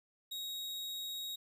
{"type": "tone", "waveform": "40% pulse", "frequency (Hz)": 3783, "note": "A#7", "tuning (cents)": 25, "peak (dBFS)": -38, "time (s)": [0.31, 1.36], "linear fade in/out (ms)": 10, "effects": ["12-bit"]}